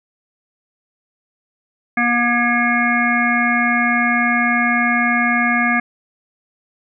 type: harmonic tone with a mistuned harmonic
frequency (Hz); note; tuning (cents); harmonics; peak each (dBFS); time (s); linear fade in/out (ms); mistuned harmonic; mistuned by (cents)
240; B3; -49; 1 / 3 / 5 / 7 / 9 / 10; -19 / -22 / -23 / -19 / -19 / -31; 1.97-5.8; 5; 7; -17
effects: none